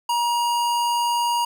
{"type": "tone", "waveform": "square", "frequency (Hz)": 950, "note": "A#5", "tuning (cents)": 33, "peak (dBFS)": -20, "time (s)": [0.09, 1.45], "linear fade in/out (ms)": 5, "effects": []}